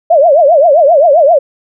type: tone with vibrato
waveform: sine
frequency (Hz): 619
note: D#5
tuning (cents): -9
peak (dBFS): -3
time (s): 0.1-1.39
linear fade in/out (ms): 10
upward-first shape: triangle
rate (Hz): 7.6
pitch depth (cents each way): 270
effects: none